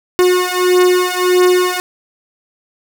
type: beating tone pair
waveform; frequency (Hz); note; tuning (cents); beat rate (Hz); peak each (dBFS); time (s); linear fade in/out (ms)
45% pulse; 361.6 / 363.2; F#4 / F#4; -40 / -32; 1.6; -13; 0.19-1.8; 0
effects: none